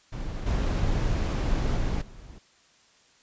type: noise with level steps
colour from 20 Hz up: brown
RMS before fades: -33 / -25 / -27 / -45 dBFS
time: 0.12-2.39 s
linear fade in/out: 10 ms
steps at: 0.46 / 1.77 / 2.01 s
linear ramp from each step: 10 ms
effects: white hiss -60 dBFS RMS until 3.22 s + resampled to 16000 Hz